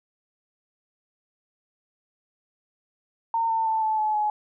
sine tone with pitch steps, 913 / 898.9 / 885 / 871.3 / 857.8 / 844.5 Hz, A#5 / A5 / A5 / A5 / A5 / G#5, -36 / +37 / +10 / -17 / -44 / +29 cents, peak -21 dBFS, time 3.34-4.3 s, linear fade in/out 2 ms, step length 160 ms, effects none

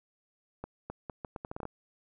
accelerating click train, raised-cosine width 1 ms, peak -24 dBFS, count 11, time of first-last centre 0.64-1.654 s, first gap 260 ms, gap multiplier 0.76, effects none

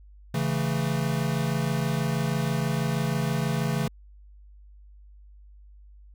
square chord, A major, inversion first, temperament equal, 138.59 / 164.81 / 220 Hz, C#3 / E3 / A3, 0 / 0 / 0 cents, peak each -28 / -29 / -32 dBFS, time 0.34-3.88 s, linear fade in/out 5 ms, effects added 50 Hz sine -47 dBFS peak until 6.14 s

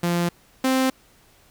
sawtooth tone pair in turn, 173 / 261.6 Hz, F3 / C4, -16 / 0 cents, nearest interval perfect fifth, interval 716 cents, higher second, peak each -16 / -14 dBFS, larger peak second, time 0.03-0.29 / 0.64-0.9 s, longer neither, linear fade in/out 5 ms, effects pink hiss -56 dBFS RMS until 1.5 s

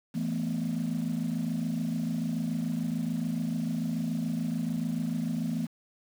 sine chord, E suspended fourth, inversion none, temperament equal with one note detuned, 165.67 / 220 / 246.9 Hz, E3 / A3 / B3, +9 / 0 / 0 cents, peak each -31 dBFS, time 0.14-5.67 s, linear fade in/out 20 ms, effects tanh soft clip ceiling -23 dBFS + 8-bit

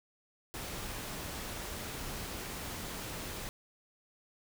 pink noise, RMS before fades -41 dBFS, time 0.54-3.49 s, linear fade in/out 0 ms, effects none

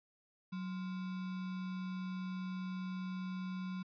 sine tone with sample-and-hold, 185 Hz, F#3, in tune, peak -38 dBFS, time 0.52-3.83 s, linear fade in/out 10 ms, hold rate 1225 Hz, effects resampled to 11025 Hz

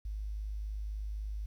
sine tone, 51.91 Hz, G#1, in tune, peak -35 dBFS, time 0.05-1.46 s, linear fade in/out 5 ms, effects 11-bit

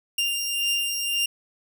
sawtooth beating tone pair, 2794 / 2795.9 Hz, F7 / F7, 0 / +1 cents, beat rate 1.9 Hz, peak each -21 / -27 dBFS, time 0.18-1.26 s, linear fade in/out 5 ms, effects none

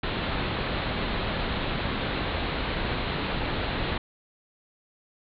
pink low-pass noise, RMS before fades -29 dBFS, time 0.03-3.98 s, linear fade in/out 5 ms, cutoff 4200 Hz, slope 96 dB/octave, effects none

